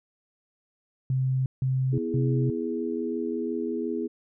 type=tone bursts; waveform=sine; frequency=130.81 Hz; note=C3; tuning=in tune; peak=-22 dBFS; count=3; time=1.1-2.5 s; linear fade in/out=2 ms; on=360 ms; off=160 ms
type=chord; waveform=sine; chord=E major; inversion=second; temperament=equal; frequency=246.9 / 329.6 / 415.3 Hz; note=B3 / E4 / G#4; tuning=0 / 0 / 0 cents; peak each=-31 dBFS; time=1.92-4.08 s; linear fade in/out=20 ms
effects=none